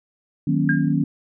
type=chord; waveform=sine; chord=D# minor seventh; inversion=none; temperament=equal with one note detuned; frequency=155.56 / 185 / 238.1 / 277.2 Hz; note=D#3 / F#3 / A#3 / C#4; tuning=0 / 0 / +37 / 0 cents; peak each=-21 / -24 / -24 / -22 dBFS; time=0.47-1.04 s; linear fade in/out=5 ms
type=tone with exponential decay; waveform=sine; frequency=1614 Hz; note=G#6; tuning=50 cents flat; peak=-16 dBFS; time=0.69-0.93 s; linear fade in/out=2 ms; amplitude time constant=51 ms
effects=none